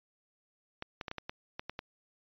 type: clicks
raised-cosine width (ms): 0.3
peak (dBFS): -22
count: 9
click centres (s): 0.824 / 1.012 / 1.082 / 1.114 / 1.183 / 1.295 / 1.595 / 1.696 / 1.791
effects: resampled to 11025 Hz